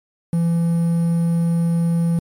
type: tone with quantisation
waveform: triangle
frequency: 168.4 Hz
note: E3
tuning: 37 cents sharp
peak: -13 dBFS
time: 0.33-2.19 s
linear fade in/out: 2 ms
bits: 7
effects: MP3 64 kbps